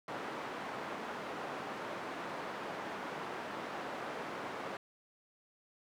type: band-pass noise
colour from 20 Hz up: white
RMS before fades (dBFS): -42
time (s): 0.08-4.77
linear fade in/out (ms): 2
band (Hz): 210 to 1200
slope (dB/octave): 12
effects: none